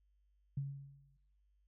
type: tone with exponential decay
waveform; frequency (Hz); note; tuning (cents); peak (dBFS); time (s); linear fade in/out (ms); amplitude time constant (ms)
sine; 139; C#3; +5; -33; 0.57-1.17; 5; 130
effects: noise-tail reverb RT60 0.7 s tail -17 dB re dry + added 50 Hz sine -70 dBFS peak until 1.67 s